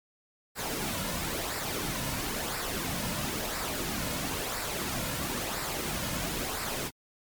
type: noise with flanger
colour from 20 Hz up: pink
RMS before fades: -33 dBFS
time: 0.55-6.91 s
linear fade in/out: 50 ms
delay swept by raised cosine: 0.31 to 2.61 ms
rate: 0.99 Hz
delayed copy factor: -0.5
effects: MP3 96 kbps